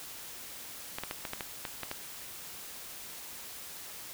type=clicks; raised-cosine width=0.3 ms; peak=-19 dBFS; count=9; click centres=0.985 / 1.036 / 1.111 / 1.252 / 1.334 / 1.408 / 1.652 / 1.833 / 1.914 s; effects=white hiss -45 dBFS RMS until 4.13 s